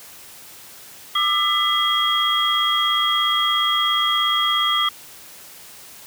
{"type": "tone cluster", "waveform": "sine", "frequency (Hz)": [1195, 1312, 2004, 3272], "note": ["D6", "E6", "B6", "G#7"], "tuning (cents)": [30, -9, 25, -26], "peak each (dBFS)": [-21, -27, -27, -19], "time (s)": [1.15, 4.89], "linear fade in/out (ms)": 5, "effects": ["white hiss -42 dBFS RMS until 6.06 s", "high-pass 60 Hz 12 dB/octave"]}